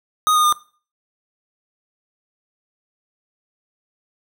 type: tone with pitch steps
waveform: square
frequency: 1244.5 / 1227.4 / 1210.5 Hz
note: D#6 / D#6 / D#6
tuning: 0 / -24 / -48 cents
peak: -14 dBFS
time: 0.27-0.525 s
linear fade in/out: 0 ms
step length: 85 ms
effects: noise-tail reverb RT60 0.4 s tail -20 dB re dry